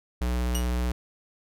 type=tone with vibrato; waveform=square; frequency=61 Hz; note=B1; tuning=21 cents flat; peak=-25 dBFS; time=0.21-0.92 s; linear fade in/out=5 ms; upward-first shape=sine; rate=16 Hz; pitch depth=12 cents each way
type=tone with exponential decay; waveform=15% pulse; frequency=2900 Hz; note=F#7; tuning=35 cents flat; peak=-20 dBFS; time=0.55-0.71 s; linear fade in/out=0 ms; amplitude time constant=34 ms
effects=none